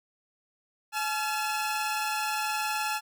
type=tone cluster; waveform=sawtooth; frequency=854 / 1371 / 2581 Hz; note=G#5 / F6 / E7; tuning=+48 / -32 / -37 cents; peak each=-26 / -30 / -34 dBFS; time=0.92-3.01 s; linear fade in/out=50 ms; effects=none